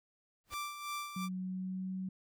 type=noise with exponential growth; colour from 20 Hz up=pink; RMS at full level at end=-45 dBFS; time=0.44-0.54 s; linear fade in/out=0 ms; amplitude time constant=20 ms
type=tone with tremolo; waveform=sawtooth; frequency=1174.7 Hz; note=D6; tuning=in tune; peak=-33 dBFS; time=0.5-1.29 s; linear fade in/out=50 ms; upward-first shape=sine; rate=2.8 Hz; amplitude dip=60%
type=tone with pitch glide; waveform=sine; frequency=185 to 187.69 Hz; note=F#3 to F#3; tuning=0 to +25 cents; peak=-36 dBFS; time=1.16-2.09 s; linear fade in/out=5 ms; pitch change=+25 cents; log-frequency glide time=1.35-1.93 s
effects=none